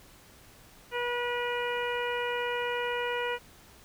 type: harmonic tone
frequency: 484.4 Hz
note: B4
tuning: 34 cents flat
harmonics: 1 / 2 / 3 / 4 / 5 / 6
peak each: -32 / -35 / -37 / -38 / -39 / -40 dBFS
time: 0.91-3.39 s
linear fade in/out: 50 ms
effects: pink hiss -55 dBFS RMS until 3.84 s